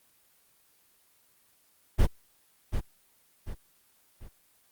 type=noise with echo; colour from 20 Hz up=brown; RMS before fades=-19 dBFS; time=1.98-2.07 s; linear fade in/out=20 ms; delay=740 ms; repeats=3; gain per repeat=-8 dB; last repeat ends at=4.29 s; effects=white hiss -65 dBFS RMS until 4.71 s + Opus 24 kbps